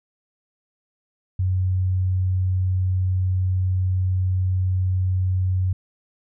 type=tone; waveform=sine; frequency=92.7 Hz; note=F#2; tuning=4 cents sharp; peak=-18 dBFS; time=1.39-5.73 s; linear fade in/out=5 ms; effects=none